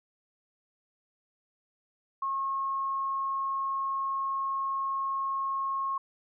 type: tone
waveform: sine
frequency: 1085 Hz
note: C#6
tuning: 37 cents flat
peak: -28 dBFS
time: 2.22-5.98 s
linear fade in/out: 5 ms
effects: none